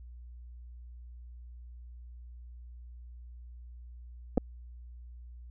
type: clicks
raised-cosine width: 2 ms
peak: -13 dBFS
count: 2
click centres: 4.375 / 4.379 s
effects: added 60 Hz sine -45 dBFS peak until 5.5 s